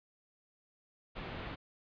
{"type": "low-pass noise", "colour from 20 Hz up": "pink", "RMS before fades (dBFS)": -43, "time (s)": [1.15, 1.56], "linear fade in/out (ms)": 20, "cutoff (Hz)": 3400, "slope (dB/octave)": 24, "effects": ["resampled to 11025 Hz"]}